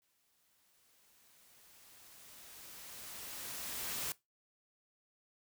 white noise with exponential growth, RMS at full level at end -38 dBFS, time 0.02-4.12 s, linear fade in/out 0 ms, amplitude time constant 890 ms, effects noise-tail reverb RT60 0.2 s tail -20 dB re dry

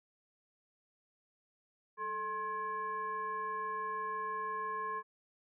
sine tone with frequency modulation, 1064 Hz, C6, 29 cents sharp, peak -35 dBFS, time 1.97-5.03 s, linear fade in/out 50 ms, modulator 627 Hz, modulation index 0.68, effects none

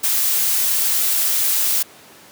blue noise, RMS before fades -18 dBFS, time 0.03-1.83 s, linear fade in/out 10 ms, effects pink hiss -44 dBFS RMS until 2.31 s + high-pass 200 Hz 12 dB/octave

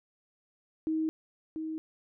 sine tone with echo, 316.6 Hz, D#4, 30 cents sharp, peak -27 dBFS, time 0.87-1.09 s, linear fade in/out 0 ms, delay 690 ms, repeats 1, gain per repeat -6 dB, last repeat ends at 1.78 s, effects none

